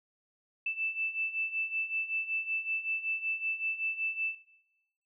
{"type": "beating tone pair", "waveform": "sine", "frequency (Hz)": [2641, 2646.3], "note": ["E7", "E7"], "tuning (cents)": [3, 6], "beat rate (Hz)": 5.3, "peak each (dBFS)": [-36, -33], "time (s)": [0.66, 4.35], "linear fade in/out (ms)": 5, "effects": ["noise-tail reverb RT60 0.9 s tail -17 dB re dry"]}